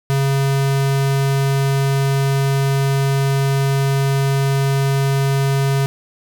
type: tone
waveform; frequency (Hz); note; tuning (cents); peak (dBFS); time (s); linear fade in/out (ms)
square; 137.2; C#3; -17; -15; 0.1-5.86; 0
effects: none